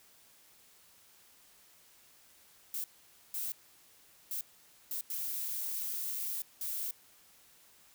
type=noise bursts at uneven times; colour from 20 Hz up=violet; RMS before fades=-37 dBFS; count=6; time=2.74-2.84 / 3.34-3.52 / 4.31-4.41 / 4.91-5.01 / 5.1-6.42 / 6.61-6.91 s; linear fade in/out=2 ms; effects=white hiss -62 dBFS RMS until 7.94 s